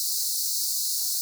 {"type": "high-pass noise", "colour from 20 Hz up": "pink", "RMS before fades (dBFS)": -27, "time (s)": [0, 1.21], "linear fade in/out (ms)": 0, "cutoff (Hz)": 4100, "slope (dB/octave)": 96, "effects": []}